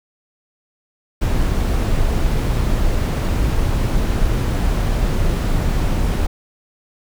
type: noise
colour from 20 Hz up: brown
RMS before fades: -17 dBFS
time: 1.21-6.27 s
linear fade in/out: 10 ms
effects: none